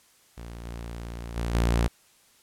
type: tone with level steps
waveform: sawtooth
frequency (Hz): 58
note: A#1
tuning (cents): -8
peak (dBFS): -34 / -31 / -23 / -17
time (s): 0.37-1.88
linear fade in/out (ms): 10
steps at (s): 0.65 / 1.36 / 1.54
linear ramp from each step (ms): 5
effects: white hiss -60 dBFS RMS until 2.42 s + low-pass 12000 Hz 12 dB/octave